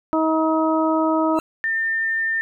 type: harmonic tone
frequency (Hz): 317.9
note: D#4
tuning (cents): +37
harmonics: 1 / 2 / 3 / 4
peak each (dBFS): -19 / -22 / -24 / -25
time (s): 0.13-1.39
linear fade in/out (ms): 0
type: tone with exponential growth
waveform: 25% pulse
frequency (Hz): 1345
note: E6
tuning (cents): +34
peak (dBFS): -24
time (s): 1.33-1.4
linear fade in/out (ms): 1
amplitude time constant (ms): 15
type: tone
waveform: sine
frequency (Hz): 1803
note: A6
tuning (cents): +42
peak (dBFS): -19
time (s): 1.64-2.41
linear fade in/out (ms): 0
effects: none